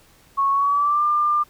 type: tone with pitch glide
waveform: sine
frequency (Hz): 1103 to 1195.9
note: C#6 to D6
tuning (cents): -9 to +31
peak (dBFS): -16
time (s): 0.37-1.44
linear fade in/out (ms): 20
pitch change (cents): +140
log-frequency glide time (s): 0.51-1.04
effects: pink hiss -54 dBFS RMS until 1.49 s